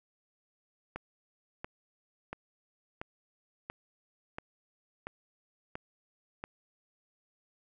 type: click train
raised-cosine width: 0.5 ms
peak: -23 dBFS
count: 9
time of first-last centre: 0.96-6.439 s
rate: 1.46 Hz
effects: none